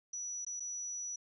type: tone with dropouts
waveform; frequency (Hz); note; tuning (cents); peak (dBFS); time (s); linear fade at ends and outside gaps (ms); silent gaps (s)
sine; 5890; F#8; -9; -38; 0.13-1.16; 5; 0.449-0.465 / 0.598-0.603
effects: none